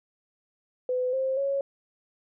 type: tone with pitch steps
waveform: sine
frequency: 504 / 527.8 / 552.8 Hz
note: B4 / C5 / C#5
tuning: +35 / +15 / -5 cents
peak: -24 dBFS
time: 0.89-1.61 s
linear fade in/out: 2 ms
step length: 240 ms
effects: none